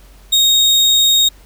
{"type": "tone", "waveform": "35% pulse", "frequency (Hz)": 3729, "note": "A#7", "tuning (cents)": 0, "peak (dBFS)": -7, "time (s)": [0.32, 1.29], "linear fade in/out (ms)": 10, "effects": ["added 47 Hz sine -41 dBFS peak until 1.45 s", "pink hiss -48 dBFS RMS until 1.45 s"]}